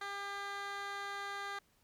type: tone with band-pass filter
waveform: 15% pulse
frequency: 400.5 Hz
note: G4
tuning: 37 cents sharp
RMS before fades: -42 dBFS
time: 0.01-1.59 s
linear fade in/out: 5 ms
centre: 2000 Hz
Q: 0.85
effects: pink hiss -72 dBFS RMS until 1.83 s